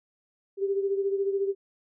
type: beating tone pair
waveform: sine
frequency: 392.7 / 406.7 Hz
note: G4 / G#4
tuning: +3 / -36 cents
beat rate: 14 Hz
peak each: -25 / -32 dBFS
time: 0.57-1.55 s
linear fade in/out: 50 ms
effects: none